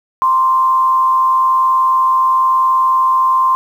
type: tone with frequency modulation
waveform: sine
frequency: 1046.5 Hz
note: C6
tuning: in tune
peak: -9 dBFS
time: 0.22-3.55 s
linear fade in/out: 0 ms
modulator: 110 Hz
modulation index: 0.35
effects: 7-bit